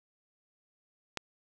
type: click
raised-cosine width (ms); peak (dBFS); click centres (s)
0.2; -16; 1.173
effects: none